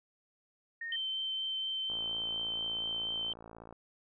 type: tone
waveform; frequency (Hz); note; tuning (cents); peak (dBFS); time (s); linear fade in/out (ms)
sine; 1844; A#6; -19; -37; 0.81-0.96; 5
type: tone with vibrato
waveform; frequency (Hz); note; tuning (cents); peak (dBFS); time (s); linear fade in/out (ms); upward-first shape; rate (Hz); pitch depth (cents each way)
sine; 3100; G7; -20; -33; 0.92-3.33; 2; triangle; 4.2; 9
type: click train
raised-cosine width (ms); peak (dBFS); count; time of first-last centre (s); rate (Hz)
1; -35; 104; 1.9-3.726; 56.4
effects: none